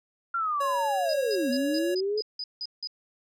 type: linear two-way sweep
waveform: sine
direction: down then up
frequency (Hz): 1394 to 241.4 to 437.3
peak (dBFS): -25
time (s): 0.34-2.21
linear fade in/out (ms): 5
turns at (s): 1.5
type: tone with vibrato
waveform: square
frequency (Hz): 554.4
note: C#5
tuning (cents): 0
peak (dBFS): -30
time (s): 0.6-1.95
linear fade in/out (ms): 10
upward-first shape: square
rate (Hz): 1.1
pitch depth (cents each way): 19
type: tone bursts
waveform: sine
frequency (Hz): 4978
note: D#8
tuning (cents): 0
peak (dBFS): -31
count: 9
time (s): 1.09-2.873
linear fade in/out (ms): 2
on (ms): 47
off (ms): 170
effects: none